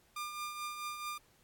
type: tone with tremolo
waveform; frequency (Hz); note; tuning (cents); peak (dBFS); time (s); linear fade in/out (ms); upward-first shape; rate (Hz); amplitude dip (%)
sawtooth; 1200; D6; +37; -33; 0.16-1.18; 5; triangle; 4.6; 55
effects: pink hiss -68 dBFS RMS until 1.43 s + AAC 64 kbps

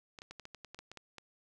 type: clicks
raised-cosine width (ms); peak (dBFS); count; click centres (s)
0.2; -30; 12; 0.188 / 0.219 / 0.31 / 0.397 / 0.454 / 0.547 / 0.647 / 0.746 / 0.79 / 0.916 / 0.973 / 1.183
effects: none

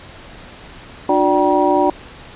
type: tone cluster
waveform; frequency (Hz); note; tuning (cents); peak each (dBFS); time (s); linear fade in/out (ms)
sine; 297.8 / 362.6 / 585 / 771 / 957; D4 / F#4 / D5 / G5 / A#5; +24 / -35 / -7 / -29 / +45; -18; 1.09-1.9; 2
effects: pink hiss -38 dBFS RMS until 2.35 s + resampled to 8000 Hz

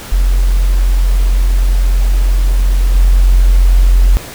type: tone with level steps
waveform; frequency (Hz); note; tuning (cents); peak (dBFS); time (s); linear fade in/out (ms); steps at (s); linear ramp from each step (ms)
sine; 44.5; F1; +33; -7 / -4; 0.12-4.17; 0; 2.95; 2
effects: pink hiss -29 dBFS RMS until 4.34 s

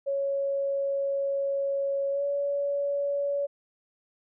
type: tone with pitch glide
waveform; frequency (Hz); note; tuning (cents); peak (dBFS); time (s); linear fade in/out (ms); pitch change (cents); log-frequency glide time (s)
sine; 554.4 to 566.4; C#5 to C#5; 0 to +37; -25; 0.06-3.47; 20; +37; 2.11-2.23
effects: none

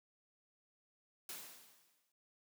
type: noise with exponential decay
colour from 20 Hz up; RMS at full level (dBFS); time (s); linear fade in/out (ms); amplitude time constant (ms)
white; -45; 1.29-2.12; 2; 180
effects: noise-tail reverb RT60 0.2 s tail -24 dB re dry + high-pass 150 Hz 12 dB/octave

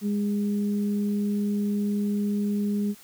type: tone pair together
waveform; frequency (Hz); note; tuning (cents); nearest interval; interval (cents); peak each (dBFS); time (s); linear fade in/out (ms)
sine; 205.2 / 410; G#3 / G#4; -21 / -22; octave; 1199; -23 / -35; 0.01-2.95; 50
effects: white hiss -51 dBFS RMS until 3.03 s

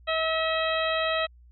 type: harmonic tone with a mistuned harmonic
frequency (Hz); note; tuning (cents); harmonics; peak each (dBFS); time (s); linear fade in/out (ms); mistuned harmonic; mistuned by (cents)
642; E5; -46; 1 / 2 / 3 / 4 / 5 / 6; -27 / -30 / -32 / -33 / -34 / -35; 0.07-1.27; 20; 2; +16
effects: added 60 Hz sine -50 dBFS peak until 1.51 s

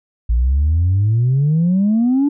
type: exponential sweep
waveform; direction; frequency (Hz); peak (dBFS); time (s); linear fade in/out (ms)
sine; up; 55.5 to 293.7; -10; 0.29-2.29; 10
effects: tanh soft clip ceiling -9 dBFS

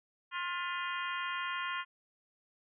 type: harmonic tone with a mistuned harmonic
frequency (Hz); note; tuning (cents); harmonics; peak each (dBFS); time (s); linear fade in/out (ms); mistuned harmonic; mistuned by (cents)
353.3; F4; +20; 3 / 4 / 5 / 6 / 7 / 8 / 9; -38 / -40 / -42 / -44 / -45 / -46 / -47; 0.31-1.85; 50; 6; -81
effects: none

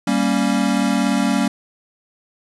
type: chord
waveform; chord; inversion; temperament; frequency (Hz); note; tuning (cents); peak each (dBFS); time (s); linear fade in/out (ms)
square; G diminished; none; equal; 196 / 233.1 / 277.2; G3 / Bb3 / Db4; 0 / 0 / 0; -21; 0.07-1.48; 5
effects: resampled to 24000 Hz + 7-bit

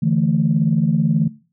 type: chord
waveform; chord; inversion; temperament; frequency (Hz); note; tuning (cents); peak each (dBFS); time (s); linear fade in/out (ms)
sine; D suspended second; none; just; 146.83 / 165.19 / 220.2; D3 / E3 / A3; 0 / +4 / +2; -19 / -17 / -19; 0.02-1.28; 10
effects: noise-tail reverb RT60 0.4 s tail -20 dB re dry + tanh soft clip ceiling -5 dBFS

